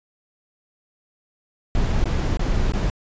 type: noise with dropouts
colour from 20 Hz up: brown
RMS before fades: -20 dBFS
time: 1.75-2.9 s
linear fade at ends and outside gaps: 1 ms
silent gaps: 2.041-2.056 / 2.371-2.394 / 2.721-2.736 s
effects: resampled to 16000 Hz